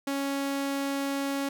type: tone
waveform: sawtooth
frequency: 277.2 Hz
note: C#4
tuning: in tune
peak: -24 dBFS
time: 0.07-1.49 s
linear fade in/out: 5 ms
effects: none